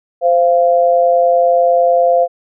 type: tone pair together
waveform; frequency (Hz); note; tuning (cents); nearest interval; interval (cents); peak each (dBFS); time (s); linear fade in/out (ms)
sine; 519.7 / 690; C5 / F5; -12 / -21; perfect fourth; 491; -11; 0.21-2.28; 50
effects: none